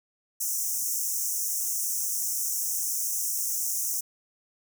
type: high-pass noise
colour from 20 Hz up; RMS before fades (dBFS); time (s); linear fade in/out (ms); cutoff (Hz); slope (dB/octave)
pink; -29; 0.4-4.01; 10; 5600; 96
effects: none